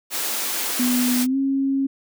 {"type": "high-pass noise", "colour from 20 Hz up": "white", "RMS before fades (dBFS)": -25, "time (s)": [0.1, 1.27], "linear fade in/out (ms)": 50, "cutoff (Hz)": 210, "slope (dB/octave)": 96}
{"type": "tone with pitch glide", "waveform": "sine", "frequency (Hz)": [247.9, 271.9], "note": ["B3", "C#4"], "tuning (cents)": [7, -33], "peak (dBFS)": -18, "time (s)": [0.79, 1.87], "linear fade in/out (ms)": 10, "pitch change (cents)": 160, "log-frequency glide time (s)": [1.22, 1.37]}
{"effects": []}